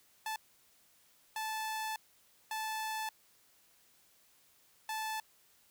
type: tone bursts at uneven times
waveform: sawtooth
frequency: 874 Hz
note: A5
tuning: 12 cents flat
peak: -32 dBFS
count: 4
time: 0.26-0.36 / 1.36-1.96 / 2.51-3.09 / 4.89-5.2 s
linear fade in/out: 2 ms
effects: white hiss -67 dBFS RMS until 5.7 s